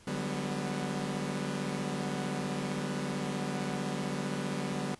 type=chord; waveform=sawtooth; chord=G major seventh; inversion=second; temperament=equal with one note detuned; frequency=146.83 / 185 / 200.5 / 246.9 Hz; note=D3 / F#3 / G3 / B3; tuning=0 / 0 / +39 / 0 cents; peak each=-34 dBFS; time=0.07-4.95 s; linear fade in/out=5 ms; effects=pink hiss -58 dBFS RMS until 4.99 s + resampled to 24000 Hz